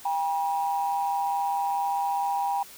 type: tone pair together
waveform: sine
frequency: 798 / 962.5 Hz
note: G5 / B5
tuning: +31 / -45 cents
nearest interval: minor third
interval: 324 cents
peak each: -25 / -28 dBFS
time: 0.05-2.63 s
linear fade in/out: 5 ms
effects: tanh soft clip ceiling -16 dBFS + white hiss -47 dBFS RMS until 2.77 s